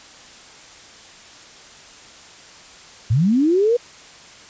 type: linear sweep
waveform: sine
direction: up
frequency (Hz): 97.7 to 493.9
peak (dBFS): -13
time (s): 3.1-3.77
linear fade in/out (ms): 10
effects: white hiss -43 dBFS RMS until 4.49 s + resampled to 16000 Hz